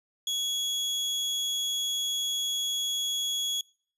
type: tone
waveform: 30% pulse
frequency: 3347 Hz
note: G#7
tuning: 13 cents sharp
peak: -25 dBFS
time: 0.27-3.61 s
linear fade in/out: 2 ms
effects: noise-tail reverb RT60 0.5 s tail -25 dB re dry + resampled to 32000 Hz